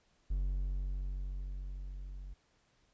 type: tone with level ramp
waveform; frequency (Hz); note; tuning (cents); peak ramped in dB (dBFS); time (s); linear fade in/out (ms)
triangle; 46.78; F#1; +20; -28 to -41; 0.3-2.34; 10
effects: pink hiss -72 dBFS RMS until 2.93 s + resampled to 16000 Hz